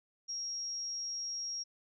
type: tone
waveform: sine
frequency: 5600 Hz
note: F8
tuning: 4 cents sharp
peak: -36 dBFS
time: 0.28-1.64 s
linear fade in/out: 20 ms
effects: none